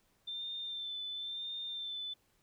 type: tone with vibrato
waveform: sine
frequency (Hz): 3564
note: A7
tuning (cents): +22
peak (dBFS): -38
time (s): 0.27-2.14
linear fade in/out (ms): 10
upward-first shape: sine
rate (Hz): 0.97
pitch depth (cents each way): 30
effects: pink hiss -73 dBFS RMS until 2.42 s